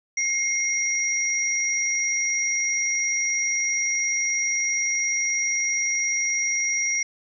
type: tone pair together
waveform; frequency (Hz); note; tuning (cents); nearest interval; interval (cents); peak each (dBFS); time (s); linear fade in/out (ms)
sine; 2139 / 5716; C7 / F8; +38 / +39; octave + perfect fourth; 1701; -24; 0.17-7.03; 5
effects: none